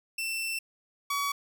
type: tone pair in turn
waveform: sawtooth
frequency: 2681 / 1132.8 Hz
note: E7 / C#6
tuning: +29 / +37 cents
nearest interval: octave + minor third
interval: 1492 cents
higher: first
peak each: -27 / -24 dBFS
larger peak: second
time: 0.18-0.59 / 1.1-1.32 s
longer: first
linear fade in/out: 5 ms
effects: none